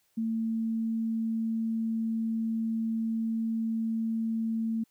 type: tone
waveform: sine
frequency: 224.9 Hz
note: A3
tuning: 38 cents sharp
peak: -27 dBFS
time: 0.17-4.84 s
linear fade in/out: 10 ms
effects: white hiss -71 dBFS RMS until 4.9 s